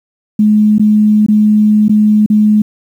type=tone with dropouts; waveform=sine; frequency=212 Hz; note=G#3; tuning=36 cents sharp; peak=-5 dBFS; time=0.39-2.62 s; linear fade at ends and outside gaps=5 ms; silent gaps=0.783-0.795 / 1.264-1.284 / 1.883-1.894 / 2.262-2.3 s; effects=7-bit